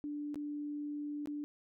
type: tone with dropouts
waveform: sine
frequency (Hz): 293.7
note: D4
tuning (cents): 0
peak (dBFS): -37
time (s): 0.04-1.44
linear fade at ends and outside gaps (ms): 0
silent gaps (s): 0.344-0.357 / 1.258-1.273
effects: none